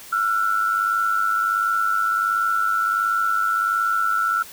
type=tone pair together; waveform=sine; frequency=1342 / 1443.4 Hz; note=E6 / F#6; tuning=+31 / -43 cents; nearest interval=minor second; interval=126 cents; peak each=-19 / -24 dBFS; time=0.12-4.43 s; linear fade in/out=10 ms; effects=white hiss -41 dBFS RMS until 4.52 s